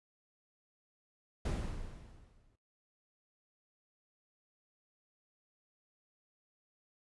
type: noise with exponential decay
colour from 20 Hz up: brown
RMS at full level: -31 dBFS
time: 1.45-2.56 s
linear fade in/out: 5 ms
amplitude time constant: 240 ms
effects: noise-tail reverb RT60 0.2 s tail -22 dB re dry + resampled to 24000 Hz